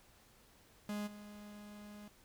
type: tone with level steps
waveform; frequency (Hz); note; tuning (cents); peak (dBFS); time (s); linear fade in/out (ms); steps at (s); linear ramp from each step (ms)
45% pulse; 207.7; G#3; 0; -38 / -50; 0.89-2.08; 2; 1.06; 20
effects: pink hiss -65 dBFS RMS until 2.24 s